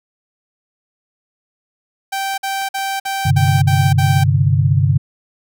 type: tone bursts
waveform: sawtooth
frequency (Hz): 780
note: G5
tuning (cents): -9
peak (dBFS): -15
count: 7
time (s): 2.12-4.24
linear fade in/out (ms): 10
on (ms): 260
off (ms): 50
type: clicks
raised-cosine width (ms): 0.3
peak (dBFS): -23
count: 6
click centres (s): 2.34 / 2.617 / 2.786 / 3.055 / 3.481 / 3.588
type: chord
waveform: sine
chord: G suspended fourth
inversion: none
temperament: just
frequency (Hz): 98 / 130.67 / 147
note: G2 / C3 / D3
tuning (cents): 0 / -2 / +2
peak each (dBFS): -15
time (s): 3.25-4.98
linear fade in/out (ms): 10
effects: none